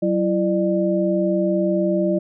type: tone cluster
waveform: sine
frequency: 188 / 337 / 599 Hz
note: F#3 / E4 / D5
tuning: +28 / +38 / +34 cents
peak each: -21 dBFS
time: 0.02-2.19 s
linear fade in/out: 10 ms
effects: none